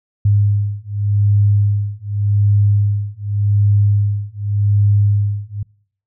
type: beating tone pair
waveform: sine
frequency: 101.9 / 102.76 Hz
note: G#2 / G#2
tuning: -32 / -18 cents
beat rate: 0.86 Hz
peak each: -15 dBFS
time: 0.25-5.63 s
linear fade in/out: 5 ms
effects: noise-tail reverb RT60 0.6 s tail -26 dB re dry